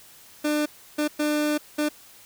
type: tone bursts at uneven times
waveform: 30% pulse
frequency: 299.2 Hz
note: D4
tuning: 32 cents sharp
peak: -19 dBFS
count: 4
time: 0.44-0.66 / 0.98-1.08 / 1.19-1.58 / 1.78-1.89 s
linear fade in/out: 10 ms
effects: white hiss -50 dBFS RMS until 2.25 s